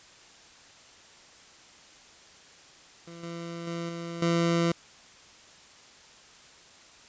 20% pulse tone with level steps, 169 Hz, E3, 43 cents sharp, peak -38 / -31 / -27 / -30 / -18 dBFS, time 3.07-4.72 s, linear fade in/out 5 ms, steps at 3.23 / 3.67 / 3.89 / 4.22 s, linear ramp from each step 2 ms, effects white hiss -53 dBFS RMS until 7.08 s + resampled to 16000 Hz

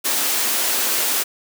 white high-pass noise, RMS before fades -20 dBFS, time 0.04-1.24 s, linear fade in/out 20 ms, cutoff 220 Hz, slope 48 dB/octave, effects none

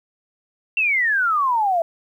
sine exponential sweep, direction down, 2742 to 651 Hz, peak -16 dBFS, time 0.77-1.82 s, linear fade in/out 2 ms, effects 9-bit

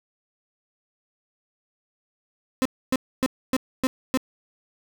35% pulse tone bursts, 260 Hz, C4, 11 cents flat, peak -17 dBFS, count 6, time 2.62-4.174 s, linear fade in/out 0 ms, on 34 ms, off 270 ms, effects none

